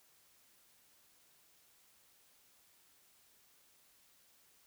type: silence
effects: white hiss -68 dBFS RMS until 4.66 s